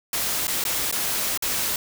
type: noise with dropouts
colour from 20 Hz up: white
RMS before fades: -25 dBFS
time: 0.13-1.76 s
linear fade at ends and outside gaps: 2 ms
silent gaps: 0.471-0.479 / 0.64-0.651 / 0.913-0.925 / 1.375-1.423 s
effects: none